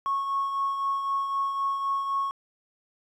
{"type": "tone with tremolo", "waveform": "triangle", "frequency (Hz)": 1100, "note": "C#6", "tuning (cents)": -14, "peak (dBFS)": -19, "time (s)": [0.06, 2.31], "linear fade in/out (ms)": 0, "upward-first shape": "triangle", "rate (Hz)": 3.9, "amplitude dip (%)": 60, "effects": ["tanh soft clip ceiling -21 dBFS"]}